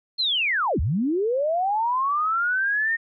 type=linear two-way sweep; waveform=sine; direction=down then up; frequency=4274 to 58.27 to 1857 Hz; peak=-20 dBFS; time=0.18-2.97 s; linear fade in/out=20 ms; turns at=0.8 s; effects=none